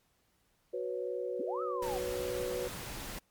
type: chord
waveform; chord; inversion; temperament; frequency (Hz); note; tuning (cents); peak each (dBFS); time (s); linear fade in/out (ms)
sine; F# suspended fourth; none; just; 370 / 493.3 / 555; F#4 / B4 / C#5; 0 / -2 / +2; -38 / -36 / -40; 0.73-2.68; 10
type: linear two-way sweep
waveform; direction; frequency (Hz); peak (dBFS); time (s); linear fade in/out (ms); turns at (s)
sine; up then down; 192.8 to 1318.5 to 724; -37; 1.39-1.98; 10; 1.62
type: noise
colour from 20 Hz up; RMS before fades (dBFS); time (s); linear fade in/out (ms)
pink; -42; 1.82-3.19; 5
effects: pink hiss -73 dBFS RMS until 3.3 s + MP3 96 kbps